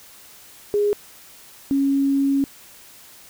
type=tone pair in turn; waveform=sine; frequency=412.4 / 276 Hz; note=G#4 / C#4; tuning=-12 / -7 cents; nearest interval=perfect fifth; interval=695 cents; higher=first; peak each=-16 dBFS; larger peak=neither; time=0.74-0.93 / 1.71-2.44 s; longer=second; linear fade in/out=0 ms; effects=white hiss -46 dBFS RMS until 3.29 s